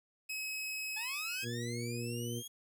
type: tone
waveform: sawtooth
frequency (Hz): 2558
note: D#7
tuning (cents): +47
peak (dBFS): -34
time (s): 0.29-1.45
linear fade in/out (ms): 10
type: linear sweep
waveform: 15% pulse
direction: up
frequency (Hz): 834 to 3322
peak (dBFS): -37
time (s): 0.96-2.48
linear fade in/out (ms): 10
type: harmonic tone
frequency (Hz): 118.9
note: A#2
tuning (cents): +35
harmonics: 1 / 2 / 3 / 4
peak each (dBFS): -39 / -42 / -44 / -45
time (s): 1.42-2.43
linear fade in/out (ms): 50
effects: 11-bit